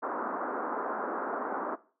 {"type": "band-pass noise", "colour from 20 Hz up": "white", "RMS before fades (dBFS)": -34, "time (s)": [0.02, 1.76], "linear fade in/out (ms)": 20, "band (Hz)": [230, 1400], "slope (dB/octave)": 48, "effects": ["noise-tail reverb RT60 0.4 s tail -18 dB re dry"]}